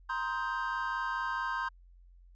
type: chord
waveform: triangle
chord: C minor seventh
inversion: third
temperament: just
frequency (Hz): 941.9 / 1046.5 / 1255.8 / 1569.8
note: Bb5 / C6 / Eb6 / G6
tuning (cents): +18 / 0 / +16 / +2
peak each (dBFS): -36 / -34 / -39 / -34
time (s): 0.09-1.69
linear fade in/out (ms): 10
effects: added 44 Hz sine -54 dBFS peak until 2.35 s + resampled to 16000 Hz